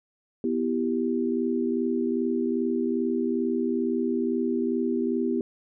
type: chord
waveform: sine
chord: E minor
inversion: second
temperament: equal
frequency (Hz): 246.9 / 329.6 / 392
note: B3 / E4 / G4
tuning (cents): 0 / 0 / 0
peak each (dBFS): -26 / -29 / -28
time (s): 0.44-5.41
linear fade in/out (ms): 2
effects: none